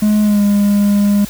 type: tone with pitch glide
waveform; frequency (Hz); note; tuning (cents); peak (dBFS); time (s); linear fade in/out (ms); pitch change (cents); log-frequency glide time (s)
triangle; 211.1 to 203.7; G#3 to G#3; +29 to -33; -7; 0.02-1.25; 5; -62; 0.22-0.43
effects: added 50 Hz sine -37 dBFS peak until 1.29 s + white hiss -32 dBFS RMS until 1.29 s